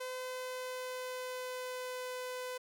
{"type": "tone with pitch glide", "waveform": "sawtooth", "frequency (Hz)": [510, 504.1], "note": ["C5", "B4"], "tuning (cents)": [-44, 35], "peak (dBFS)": -35, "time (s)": [0, 2.58], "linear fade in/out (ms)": 10, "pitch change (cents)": -21, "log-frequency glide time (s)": [0.15, 2.16], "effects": []}